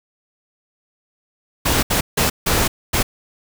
pink noise bursts at uneven times, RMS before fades -17 dBFS, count 5, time 1.65-1.83 / 1.9-2.01 / 2.17-2.3 / 2.46-2.68 / 2.93-3.03 s, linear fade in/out 10 ms, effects none

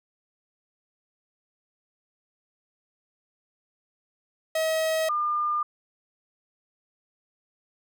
45% pulse / sine tone pair in turn, 638 / 1204.4 Hz, D#5 / D6, +43 / +43 cents, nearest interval major seventh, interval 1100 cents, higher second, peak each -23 dBFS, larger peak neither, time 4.55-5.09 / 5.09-5.63 s, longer neither, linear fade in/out 5 ms, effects none

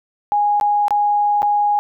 sine tone with dropouts, 826 Hz, G#5, 10 cents flat, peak -13 dBFS, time 0.32-1.79 s, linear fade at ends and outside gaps 0 ms, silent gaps 0.599-0.611 / 0.882-0.907 / 1.42-1.429 s, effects none

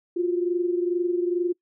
sine tone pair together, 349.2 / 371.5 Hz, F4 / F#4, 0 / +7 cents, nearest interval minor second, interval 107 cents, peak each -22 / -28 dBFS, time 0.16-1.53 s, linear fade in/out 10 ms, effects noise-tail reverb RT60 0.1 s tail -24 dB re dry

